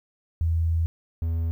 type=tone pair in turn; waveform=sine / triangle; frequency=82.41 / 82.41 Hz; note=E2 / E2; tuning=0 / 0 cents; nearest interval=unison; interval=0 cents; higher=neither; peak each=-20 / -21 dBFS; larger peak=first; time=0.41-0.86 / 1.22-1.51 s; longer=first; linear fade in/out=0 ms; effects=10-bit